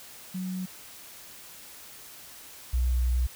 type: tone pair in turn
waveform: sine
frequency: 185 / 61.74 Hz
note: F#3 / B1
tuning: 0 / 0 cents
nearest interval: octave + perfect fifth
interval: 1900 cents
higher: first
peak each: -30 / -22 dBFS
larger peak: second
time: 0.34-0.66 / 2.73-3.27 s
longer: second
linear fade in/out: 10 ms
effects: white hiss -47 dBFS RMS until 3.35 s